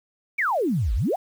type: exponential two-way sweep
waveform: sine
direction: down then up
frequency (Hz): 2427 to 46.25 to 836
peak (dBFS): -20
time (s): 0.38-1.16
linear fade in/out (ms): 10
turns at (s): 0.94
effects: 8-bit